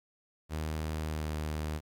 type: tone with pitch glide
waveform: sawtooth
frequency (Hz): 78 to 76.84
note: D#2 to D#2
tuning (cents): +5 to -21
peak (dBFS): -29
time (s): 0.49-1.81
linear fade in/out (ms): 50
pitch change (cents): -26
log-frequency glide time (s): 1.03-1.29
effects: 11-bit